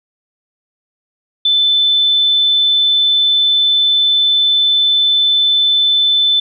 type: tone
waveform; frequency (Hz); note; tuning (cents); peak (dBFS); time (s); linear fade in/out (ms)
sine; 3520; A7; 0; -9; 1.45-6.4; 5
effects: none